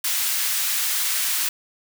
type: high-pass noise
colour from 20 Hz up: white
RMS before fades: -23 dBFS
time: 0.04-1.49 s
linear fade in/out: 5 ms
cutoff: 1400 Hz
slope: 12 dB/octave
effects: none